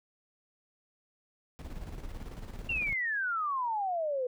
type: noise with tremolo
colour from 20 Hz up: brown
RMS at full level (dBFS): -39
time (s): 1.59-2.93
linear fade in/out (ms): 0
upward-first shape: square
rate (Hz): 18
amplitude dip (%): 50
type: exponential sweep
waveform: sine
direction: down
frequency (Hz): 2794 to 488.2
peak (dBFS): -29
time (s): 2.69-4.27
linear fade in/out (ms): 5
effects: none